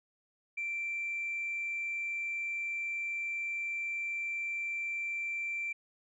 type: tone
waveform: sine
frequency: 2349 Hz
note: D7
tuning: in tune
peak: -32 dBFS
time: 0.57-5.73 s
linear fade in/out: 10 ms
effects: tanh soft clip ceiling -29 dBFS